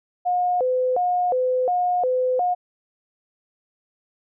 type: tone with vibrato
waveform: sine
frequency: 604 Hz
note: D5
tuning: 48 cents sharp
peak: -18 dBFS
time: 0.25-2.55 s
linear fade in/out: 20 ms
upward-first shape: square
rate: 1.4 Hz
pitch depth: 300 cents each way
effects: none